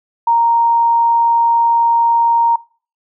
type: tone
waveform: sine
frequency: 931 Hz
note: A#5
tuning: 2 cents flat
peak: -9 dBFS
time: 0.27-2.56 s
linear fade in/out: 5 ms
effects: noise-tail reverb RT60 0.4 s tail -22 dB re dry